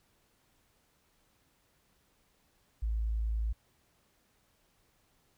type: tone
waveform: sine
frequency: 55 Hz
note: A1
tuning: in tune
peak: -29 dBFS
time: 2.82-3.53 s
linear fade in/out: 10 ms
effects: pink hiss -71 dBFS RMS until 5.37 s